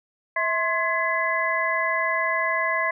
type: tone cluster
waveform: sine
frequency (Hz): 650 / 1056 / 1690 / 2017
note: E5 / C6 / G#6 / B6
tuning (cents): -24 / +16 / +30 / +36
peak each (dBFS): -28 / -26 / -28 / -25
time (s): 0.36-2.91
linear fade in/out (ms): 5
effects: none